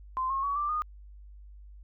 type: tone with pitch steps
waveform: sine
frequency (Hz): 1037 / 1081.7 / 1128.2 / 1176.8 / 1227.5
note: C6 / C#6 / C#6 / D6 / D#6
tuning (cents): -16 / -43 / +30 / +3 / -24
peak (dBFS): -27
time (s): 0.17-0.82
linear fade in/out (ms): 0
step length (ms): 130
effects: added 50 Hz sine -46 dBFS peak until 1.83 s